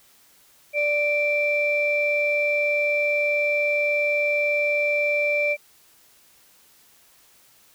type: tone pair together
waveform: sine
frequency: 587.3 / 2349 Hz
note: D5 / D7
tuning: 0 / 0 cents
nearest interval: 2 octaves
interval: 2400 cents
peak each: -22 / -21 dBFS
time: 0.73-5.57 s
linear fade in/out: 50 ms
effects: tanh soft clip ceiling -12 dBFS + white hiss -56 dBFS RMS until 7.74 s